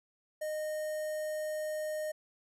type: tone with notch filter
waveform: square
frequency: 615 Hz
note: D#5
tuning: 20 cents flat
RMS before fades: -36 dBFS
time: 0.41-2.12 s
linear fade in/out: 10 ms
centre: 3600 Hz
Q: 0.58
effects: resampled to 32000 Hz